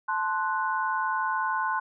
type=chord; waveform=sine; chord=F# diminished; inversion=first; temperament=equal with one note detuned; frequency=876.4 / 1046.5 / 1480 Hz; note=A5 / C6 / F#6; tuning=-7 / 0 / 0 cents; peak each=-30 / -28 / -30 dBFS; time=0.08-1.8 s; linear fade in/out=10 ms; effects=none